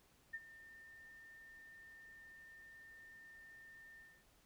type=tone with ADSR envelope; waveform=sine; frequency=1808 Hz; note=A6; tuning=47 cents sharp; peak=-40 dBFS; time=0.33-4.25 s; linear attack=14 ms; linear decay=42 ms; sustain=-16 dB; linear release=270 ms; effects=pink hiss -71 dBFS RMS until 4.45 s